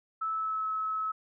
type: tone with pitch glide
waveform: sine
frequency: 1309 to 1292.5 Hz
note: E6 to E6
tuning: -13 to -34 cents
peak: -29 dBFS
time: 0.21-1.12 s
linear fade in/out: 10 ms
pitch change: -21 cents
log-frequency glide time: 0.32-0.68 s
effects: none